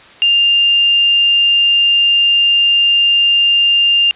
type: tone with quantisation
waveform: sine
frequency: 2800 Hz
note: F7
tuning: 4 cents sharp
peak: -8 dBFS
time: 0.22-4.11 s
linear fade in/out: 0 ms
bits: 6
effects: white hiss -40 dBFS RMS until 4.15 s + resampled to 8000 Hz